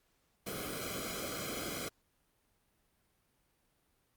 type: noise with comb filter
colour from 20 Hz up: pink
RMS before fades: -40 dBFS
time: 0.46-1.89 s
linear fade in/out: 10 ms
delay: 1.1 ms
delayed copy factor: -1
effects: pink hiss -75 dBFS RMS until 4.16 s + Opus 48 kbps